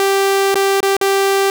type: tone with dropouts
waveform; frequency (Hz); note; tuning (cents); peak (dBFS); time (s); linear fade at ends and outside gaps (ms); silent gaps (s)
sawtooth; 392; G4; 0; -8; 0-1.5; 1; 0.544-0.555 / 0.805-0.829 / 0.967-1.012
effects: none